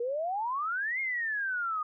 sine exponential two-way sweep, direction up then down, 461.6 to 2159 to 1220 Hz, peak -29 dBFS, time 0-1.83 s, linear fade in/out 5 ms, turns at 1 s, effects none

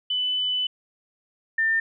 sine tone pair in turn, 2999 / 1800.8 Hz, F#7 / A6, +23 / +40 cents, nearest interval major sixth, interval 883 cents, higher first, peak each -22 / -19 dBFS, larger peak second, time 0.1-0.67 / 1.58-1.8 s, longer first, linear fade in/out 5 ms, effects none

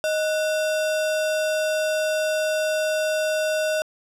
sine tone with sample-and-hold, 622.3 Hz, D#5, in tune, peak -20 dBFS, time 0.04-3.82 s, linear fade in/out 0 ms, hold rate 2100 Hz, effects low-pass 12000 Hz 12 dB/octave

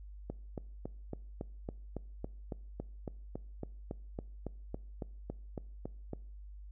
click train, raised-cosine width 2 ms, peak -25 dBFS, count 22, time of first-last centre 0.3-6.133 s, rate 3.6 Hz, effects noise-tail reverb RT60 0.6 s tail -23 dB re dry + added 50 Hz sine -46 dBFS peak until 6.71 s

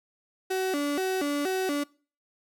35% pulse tone with vibrato, 329.6 Hz, E4, in tune, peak -24 dBFS, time 0.5-1.84 s, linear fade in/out 10 ms, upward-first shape square, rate 2.1 Hz, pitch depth 230 cents each way, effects noise-tail reverb RT60 0.4 s tail -23 dB re dry

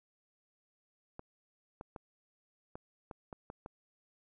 clicks, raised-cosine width 1 ms, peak -30 dBFS, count 8, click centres 1.194 / 1.811 / 1.962 / 2.755 / 3.112 / 3.328 / 3.501 / 3.661 s, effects none

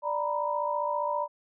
sine tone cluster, 589 / 933 / 988 Hz, D5 / A#5 / B5, +5 / +1 / 0 cents, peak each -31 dBFS, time 0.02-1.28 s, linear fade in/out 50 ms, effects none

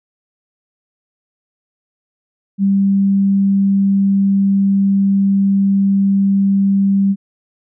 sine tone, 196.7 Hz, G3, 6 cents sharp, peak -10 dBFS, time 2.58-7.16 s, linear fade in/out 50 ms, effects none

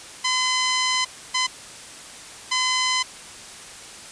10% pulse tone bursts at uneven times, 1020 Hz, C6, 44 cents flat, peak -11 dBFS, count 3, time 0.24-1.05 / 1.34-1.47 / 2.51-3.03 s, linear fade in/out 10 ms, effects white hiss -40 dBFS RMS until 4.11 s + resampled to 22050 Hz

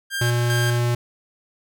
sawtooth tone with tremolo, 1596 Hz, G6, 31 cents sharp, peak -20 dBFS, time 0.1-0.81 s, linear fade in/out 50 ms, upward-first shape square, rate 2.5 Hz, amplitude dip 65%
square tone, 120 Hz, B2, 49 cents flat, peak -19 dBFS, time 0.21-0.95 s, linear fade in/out 5 ms
effects none

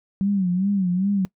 sine tone with vibrato, 189.5 Hz, F#3, 42 cents sharp, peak -18 dBFS, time 0.21-1.25 s, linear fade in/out 0 ms, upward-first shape sine, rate 2.5 Hz, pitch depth 120 cents each way, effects noise-tail reverb RT60 0.1 s tail -22 dB re dry

